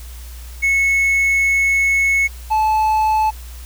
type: tone pair in turn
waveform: triangle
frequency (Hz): 2197 / 867.6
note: C#7 / A5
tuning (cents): -16 / -25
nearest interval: octave + major third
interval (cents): 1609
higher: first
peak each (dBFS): -11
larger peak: neither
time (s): 0.62-2.28 / 2.5-3.31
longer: first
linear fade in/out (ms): 20
effects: added 60 Hz sine -31 dBFS peak until 3.65 s + white hiss -42 dBFS RMS until 3.65 s